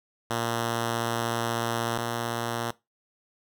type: tone pair in turn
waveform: 5% pulse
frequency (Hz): 116.54 / 117.42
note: A#2 / A#2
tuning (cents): 0 / +13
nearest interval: unison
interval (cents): 13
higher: second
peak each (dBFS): -15 / -17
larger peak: first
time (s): 0.3-1.98 / 1.98-2.71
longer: first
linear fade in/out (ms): 5
effects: noise-tail reverb RT60 0.2 s tail -19 dB re dry